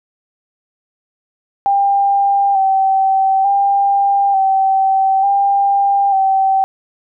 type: tone with vibrato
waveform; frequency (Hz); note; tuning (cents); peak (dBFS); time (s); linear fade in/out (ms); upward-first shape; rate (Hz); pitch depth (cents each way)
sine; 784; G5; 0; -10; 1.66-6.64; 0; square; 0.56; 28
effects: none